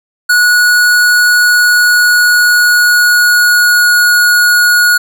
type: tone with pitch glide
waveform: square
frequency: 1461 to 1449.2 Hz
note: F#6 to F#6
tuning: -22 to -36 cents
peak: -6 dBFS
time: 0.29-4.98 s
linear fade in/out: 10 ms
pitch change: -14 cents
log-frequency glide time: 1.35-4.08 s
effects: none